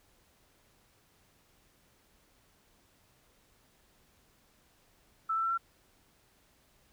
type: tone with pitch steps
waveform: sine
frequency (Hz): 1318.5 / 1331.5 / 1344.7 / 1357.9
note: E6 / E6 / E6 / F6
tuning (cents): 0 / +17 / +34 / -49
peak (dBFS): -28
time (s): 5.29-5.578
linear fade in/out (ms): 10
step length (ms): 72
effects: pink hiss -67 dBFS RMS until 6.92 s